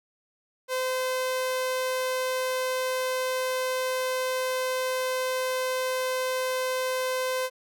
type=tone; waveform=sawtooth; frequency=514 Hz; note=C5; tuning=31 cents flat; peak=-22 dBFS; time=0.68-7.5 s; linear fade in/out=50 ms; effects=none